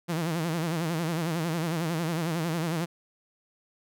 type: tone with vibrato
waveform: sawtooth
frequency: 164.81 Hz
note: E3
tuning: in tune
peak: -23 dBFS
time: 0.08-2.86 s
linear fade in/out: 20 ms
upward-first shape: sine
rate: 11 Hz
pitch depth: 110 cents each way
effects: none